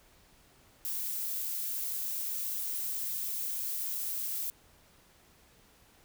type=noise; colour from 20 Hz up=violet; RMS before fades=-35 dBFS; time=0.85-4.5 s; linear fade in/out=0 ms; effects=pink hiss -62 dBFS RMS until 6.04 s